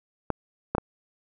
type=clicks; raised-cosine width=1 ms; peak=-10 dBFS; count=3; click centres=0.303 / 0.75 / 0.782 s; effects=none